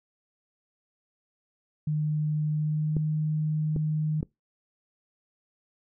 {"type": "tone with pitch glide", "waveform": "sine", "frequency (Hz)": [152.1, 154.05], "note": ["D#3", "D#3"], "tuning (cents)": [-39, -17], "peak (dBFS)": -24, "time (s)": [1.87, 4.21], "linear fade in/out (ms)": 5, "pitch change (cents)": 22, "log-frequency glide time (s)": [2.52, 3.02]}
{"type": "clicks", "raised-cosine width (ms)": 3, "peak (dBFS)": -18, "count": 3, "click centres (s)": [2.967, 3.763, 4.229]}
{"effects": ["noise-tail reverb RT60 0.2 s tail -25 dB re dry"]}